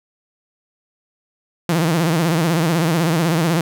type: tone with vibrato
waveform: sawtooth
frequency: 164.81 Hz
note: E3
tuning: in tune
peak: -11 dBFS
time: 1.69-3.61 s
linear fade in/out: 2 ms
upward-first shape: sine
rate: 16 Hz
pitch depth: 120 cents each way
effects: none